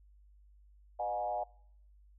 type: tone with frequency modulation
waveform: sine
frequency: 721 Hz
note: F#5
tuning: 45 cents flat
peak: -32 dBFS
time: 0.99-1.44 s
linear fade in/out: 10 ms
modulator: 110 Hz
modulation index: 1.2
effects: noise-tail reverb RT60 0.7 s tail -25 dB re dry + added 50 Hz sine -58 dBFS peak until 2.18 s